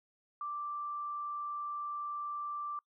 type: tone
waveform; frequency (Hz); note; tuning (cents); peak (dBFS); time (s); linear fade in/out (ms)
sine; 1174.7; D6; 0; -36; 0.41-2.79; 2
effects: noise-tail reverb RT60 0.1 s tail -25 dB re dry